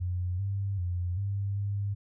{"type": "tone with pitch steps", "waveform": "sine", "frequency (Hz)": [89.9, 98.8, 88.8, 99.5, 100.8], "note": ["F#2", "G2", "F2", "G2", "G2"], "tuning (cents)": [-49, 14, 29, 26, 49], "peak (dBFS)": -28, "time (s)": [0, 1.95], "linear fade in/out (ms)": 20, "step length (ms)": 390, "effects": []}